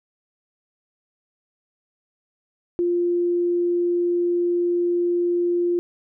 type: tone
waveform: sine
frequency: 349.2 Hz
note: F4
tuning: in tune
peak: -18 dBFS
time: 2.79-5.79 s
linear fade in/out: 0 ms
effects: none